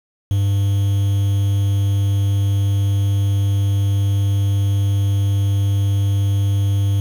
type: tone with quantisation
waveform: triangle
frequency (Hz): 99.7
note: G2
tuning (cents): +30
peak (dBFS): -12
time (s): 0.31-7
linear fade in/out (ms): 0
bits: 6
effects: none